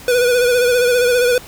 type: tone with vibrato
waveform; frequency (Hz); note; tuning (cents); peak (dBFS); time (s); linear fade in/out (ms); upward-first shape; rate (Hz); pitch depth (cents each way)
square; 490.5; B4; -12; -12; 0.08-1.38; 2; sine; 15; 44
effects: pink hiss -37 dBFS RMS until 1.47 s